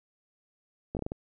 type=slowing click train; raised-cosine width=2 ms; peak=-20 dBFS; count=6; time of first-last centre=0.95-1.119 s; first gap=18 ms; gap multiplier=1.32; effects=none